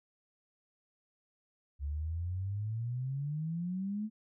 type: exponential sweep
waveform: sine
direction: up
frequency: 69.3 to 220 Hz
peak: -33 dBFS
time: 1.79-4.1 s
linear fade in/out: 50 ms
effects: none